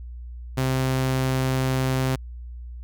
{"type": "tone", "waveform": "sawtooth", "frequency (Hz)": 130.81, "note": "C3", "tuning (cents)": 0, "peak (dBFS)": -17, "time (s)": [0.57, 2.16], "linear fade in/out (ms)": 10, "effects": ["added 60 Hz sine -34 dBFS peak until 2.83 s"]}